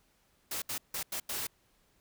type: noise bursts at uneven times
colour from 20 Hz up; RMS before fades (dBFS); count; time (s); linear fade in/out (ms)
white; -36; 5; 0.51-0.62 / 0.69-0.78 / 0.94-1.03 / 1.12-1.2 / 1.29-1.47; 5
effects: pink hiss -70 dBFS RMS until 2 s